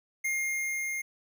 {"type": "tone with level ramp", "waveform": "square", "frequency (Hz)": 2125, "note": "C7", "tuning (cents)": 26, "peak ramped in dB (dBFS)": [-28, -32], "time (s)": [0.24, 1.02], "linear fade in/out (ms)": 10, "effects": []}